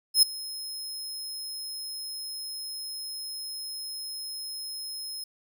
sawtooth tone with ADSR envelope, 5150 Hz, E8, 41 cents flat, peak -11 dBFS, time 0.14-5.24 s, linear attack 86 ms, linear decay 7 ms, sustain -21 dB, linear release 4 ms, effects none

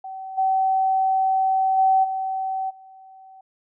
sine tone with level steps, 764 Hz, G5, 45 cents flat, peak -31 / -17 / -14 / -23 / -43 dBFS, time 0.04-3.41 s, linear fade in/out 5 ms, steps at 0.37 / 1.77 / 2.03 / 2.69 s, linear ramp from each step 20 ms, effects none

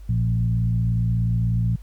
sine tone with frequency modulation, 115.4 Hz, A#2, 17 cents flat, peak -18 dBFS, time 0.09-1.76 s, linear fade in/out 5 ms, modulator 56.6 Hz, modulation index 0.81, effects added 50 Hz sine -37 dBFS peak until 1.82 s + pink hiss -59 dBFS RMS until 1.82 s

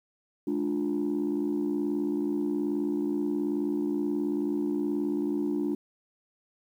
sine chord, D diminished, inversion second, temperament just, 211.4 / 293.7 / 352.4 Hz, Ab3 / D4 / F4, +31 / 0 / +16 cents, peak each -32 / -27 / -30 dBFS, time 0.47-5.75 s, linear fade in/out 5 ms, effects tanh soft clip ceiling -21 dBFS + 10-bit

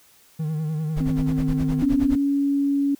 triangle tone with vibrato, 155.56 Hz, D#3, in tune, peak -21 dBFS, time 0.39-1.83 s, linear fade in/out 10 ms, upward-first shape sine, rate 10 Hz, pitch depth 54 cents each way
brown noise with tremolo, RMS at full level -27 dBFS, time 0.96-2.16 s, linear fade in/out 10 ms, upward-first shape sine, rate 9.6 Hz, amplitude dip 100%
sine tone with pitch glide, 260.9 to 253.6 Hz, C4 to B3, -5 to +46 cents, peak -22 dBFS, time 1-2.17 s, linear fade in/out 10 ms, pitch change -49 cents, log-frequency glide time 1.7-1.83 s
sine tone, 280.9 Hz, C#4, 23 cents sharp, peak -18 dBFS, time 1.82-2.95 s, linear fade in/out 5 ms
effects white hiss -55 dBFS RMS until 2.99 s

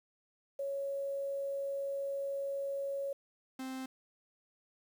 sine / 45% pulse tone pair in turn, 554.4 / 261.6 Hz, C#5 / C4, 0 / 0 cents, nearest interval octave + minor second, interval 1300 cents, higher first, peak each -34 / -39 dBFS, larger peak first, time 0.59-3.13 / 3.59-3.86 s, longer first, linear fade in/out 5 ms, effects 10-bit

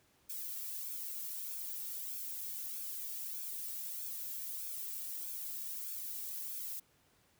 violet noise with flanger, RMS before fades -42 dBFS, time 0.29-6.8 s, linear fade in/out 10 ms, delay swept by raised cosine 1 to 2 ms, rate 1.6 Hz, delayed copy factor -0.6, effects pink hiss -70 dBFS RMS until 7.39 s + high-pass 60 Hz 12 dB/octave

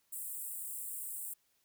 pink high-pass noise, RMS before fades -42 dBFS, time 0.12-1.34 s, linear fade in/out 10 ms, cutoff 7800 Hz, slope 96 dB/octave, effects white hiss -75 dBFS RMS until 1.64 s

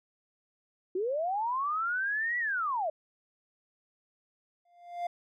sine linear two-way sweep, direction up then down, 349.6 to 1963 to 592 Hz, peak -28 dBFS, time 0.95-2.9 s, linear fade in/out 5 ms, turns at 2.38 s
triangle tone with exponential growth, 698.5 Hz, F5, in tune, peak -26 dBFS, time 4.65-5.07 s, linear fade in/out 5 ms, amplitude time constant 91 ms
effects none

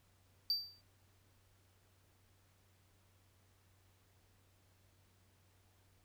triangle tone with exponential decay, 4655 Hz, D8, 16 cents flat, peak -28 dBFS, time 0.5-0.81 s, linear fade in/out 1 ms, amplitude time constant 67 ms, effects added 94 Hz sine -70 dBFS peak until 6.04 s + pink hiss -73 dBFS RMS until 6.04 s

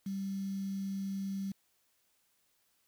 sine tone with quantisation, 195 Hz, G3, 9 cents flat, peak -34 dBFS, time 0.06-1.52 s, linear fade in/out 5 ms, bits 9, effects white hiss -74 dBFS RMS until 2.87 s

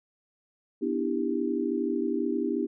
sine chord, E minor seventh, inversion second, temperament just, 247.2 / 296.7 / 329.6 / 395.6 Hz, B3 / D4 / E4 / G4, +2 / +18 / 0 / +16 cents, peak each -31 dBFS, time 0.81-2.67 s, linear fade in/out 20 ms, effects none

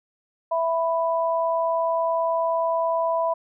sine tone pair together, 660.7 / 990 Hz, E5 / B5, +4 / +4 cents, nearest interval perfect fifth, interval 700 cents, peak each -22 / -24 dBFS, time 0.51-3.34 s, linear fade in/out 10 ms, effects none

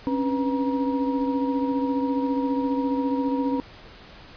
sine tone cluster, 270.8 / 285.5 / 493.6 / 949 Hz, C#4 / D4 / B4 / A#5, -40 / -49 / -1 / +31 cents, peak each -23 / -31 / -30 / -31 dBFS, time 0.07-3.6 s, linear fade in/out 0 ms, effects pink hiss -46 dBFS RMS until 4.36 s + resampled to 11025 Hz

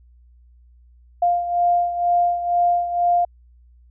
sine beating tone pair, 700 / 702.1 Hz, F5 / F5, +4 / +9 cents, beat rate 2.1 Hz, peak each -17 / -23 dBFS, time 1.22-3.25 s, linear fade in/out 5 ms, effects added 60 Hz sine -48 dBFS peak until 3.9 s

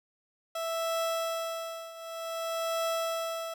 30% pulse tone with tremolo, 659.3 Hz, E5, in tune, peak -25 dBFS, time 0.55-3.54 s, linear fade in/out 5 ms, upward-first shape triangle, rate 0.54 Hz, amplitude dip 85%, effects none

